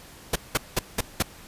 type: noise bursts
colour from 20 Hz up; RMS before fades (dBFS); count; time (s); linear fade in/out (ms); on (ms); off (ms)
pink; -22; 5; 0.33-1.225; 5; 27; 190
effects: pink hiss -47 dBFS RMS until 1.47 s + resampled to 32000 Hz